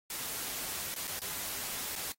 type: noise with dropouts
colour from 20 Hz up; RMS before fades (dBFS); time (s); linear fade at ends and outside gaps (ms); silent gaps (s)
white; -38; 0.1-2.12; 2; 0.942-0.961 / 1.072-1.076 / 1.193-1.217 / 1.955-1.96
effects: noise-tail reverb RT60 0.1 s tail -24 dB re dry + AAC 48 kbps